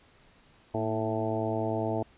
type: harmonic tone with a mistuned harmonic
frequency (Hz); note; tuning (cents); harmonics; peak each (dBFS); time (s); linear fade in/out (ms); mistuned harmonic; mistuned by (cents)
110; A2; 0; 1 / 2 / 3 / 4 / 5 / 6 / 7 / 8; -34 / -36 / -34 / -35 / -39 / -33 / -39 / -39; 0.74-2.03; 5; 2; +56
effects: pink hiss -60 dBFS RMS until 2.17 s + resampled to 8000 Hz